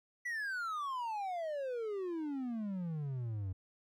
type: exponential sweep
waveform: triangle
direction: down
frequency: 1986 to 91 Hz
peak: -34 dBFS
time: 0.25-3.53 s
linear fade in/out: 10 ms
effects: none